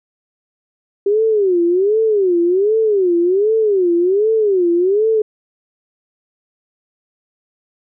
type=tone with vibrato; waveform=sine; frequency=390 Hz; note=G4; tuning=9 cents flat; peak=-11 dBFS; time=1.06-5.22 s; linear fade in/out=5 ms; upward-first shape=sine; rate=1.3 Hz; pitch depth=230 cents each way; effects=none